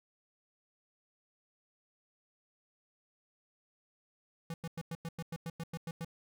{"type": "tone bursts", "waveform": "square", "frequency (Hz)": 165.5, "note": "E3", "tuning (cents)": 7, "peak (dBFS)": -38, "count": 12, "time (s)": [4.5, 6.047], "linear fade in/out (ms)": 2, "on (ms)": 40, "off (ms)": 97, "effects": []}